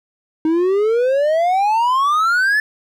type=exponential sweep; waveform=triangle; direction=up; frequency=311.1 to 1760 Hz; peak=-11 dBFS; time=0.45-2.6 s; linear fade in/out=2 ms; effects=none